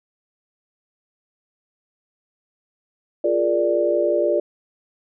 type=chord; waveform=sine; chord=Bb dominant seventh; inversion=second; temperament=equal; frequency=349.2 / 415.3 / 466.2 / 587.3 Hz; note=F4 / Ab4 / Bb4 / D5; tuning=0 / 0 / 0 / 0 cents; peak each=-22 / -25 / -25 / -19 dBFS; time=3.24-4.4 s; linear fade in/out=5 ms; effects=none